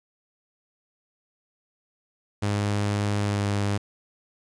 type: tone with pitch glide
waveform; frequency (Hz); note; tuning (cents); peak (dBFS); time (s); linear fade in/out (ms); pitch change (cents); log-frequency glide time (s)
sawtooth; 102.7 to 101.34; G#2 to G#2; -19 to -42; -19; 2.42-3.78; 10; -23; 3.24-3.45
effects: resampled to 22050 Hz + 9-bit